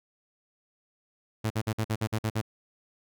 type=tone bursts; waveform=sawtooth; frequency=110 Hz; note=A2; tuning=in tune; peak=-22 dBFS; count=9; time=1.44-2.415 s; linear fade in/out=10 ms; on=63 ms; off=51 ms; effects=none